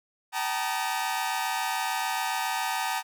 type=tone cluster; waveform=sawtooth; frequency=767 / 875 / 942 / 1232 Hz; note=G5 / A5 / A#5 / D#6; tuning=-38 / -10 / +18 / -17 cents; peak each=-28 / -28 / -29 / -33 dBFS; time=0.32-3.03 s; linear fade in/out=50 ms; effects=none